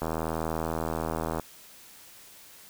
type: click train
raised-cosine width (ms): 1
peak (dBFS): -16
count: 112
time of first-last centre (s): 0.02-1.397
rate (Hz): 80.6
effects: white hiss -51 dBFS RMS until 2.69 s